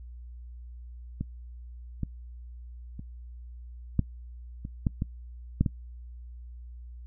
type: clicks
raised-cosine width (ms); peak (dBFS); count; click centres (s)
5; -18 / -17 / -26 / -10 / -24 / -12 / -16 / -9 / -14; 9; 1.21 / 2.033 / 2.994 / 3.993 / 4.651 / 4.868 / 5.021 / 5.61 / 5.662
effects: noise-tail reverb RT60 0.1 s tail -22 dB re dry + added 60 Hz sine -41 dBFS peak until 7.06 s